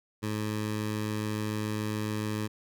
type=tone with notch filter; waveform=15% pulse; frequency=107 Hz; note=A2; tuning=48 cents flat; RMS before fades=-32 dBFS; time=0.22-2.48 s; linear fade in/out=20 ms; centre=690 Hz; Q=2; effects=none